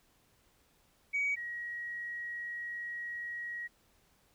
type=tone pair in turn; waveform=sine; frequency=2261 / 1901.3 Hz; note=C#7 / A#6; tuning=+34 / +34 cents; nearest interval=minor third; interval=300 cents; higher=first; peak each=-28 / -37 dBFS; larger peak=first; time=1.13-1.36 / 1.36-3.68 s; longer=second; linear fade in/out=20 ms; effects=tanh soft clip ceiling -25 dBFS + pink hiss -69 dBFS RMS until 4.34 s